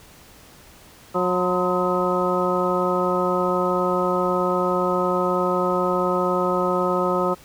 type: harmonic tone with a mistuned harmonic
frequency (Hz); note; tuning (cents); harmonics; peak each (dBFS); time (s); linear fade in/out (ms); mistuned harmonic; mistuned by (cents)
181.2; F#3; -36; 1 / 2 / 3 / 4 / 5 / 6 / 7; -27 / -24 / -24 / -30 / -30 / -29 / -25; 1.14-7.35; 20; 6; -93
effects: pink hiss -48 dBFS RMS until 7.44 s